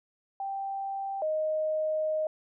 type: tone pair in turn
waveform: sine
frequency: 784 / 622.3 Hz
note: G5 / D#5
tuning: 0 / 0 cents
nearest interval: major third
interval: 400 cents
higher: first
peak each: -31 / -26 dBFS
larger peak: second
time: 0.4-1.22 / 1.22-2.27 s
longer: second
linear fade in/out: 2 ms
effects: none